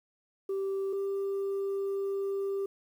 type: tone pair in turn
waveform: sine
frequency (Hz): 389.5 / 393.8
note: G4 / G4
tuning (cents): -11 / +8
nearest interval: unison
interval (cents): 19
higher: second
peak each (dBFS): -27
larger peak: neither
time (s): 0.49-0.93 / 0.93-2.66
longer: second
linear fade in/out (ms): 5
effects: tanh soft clip ceiling -28 dBFS + 10-bit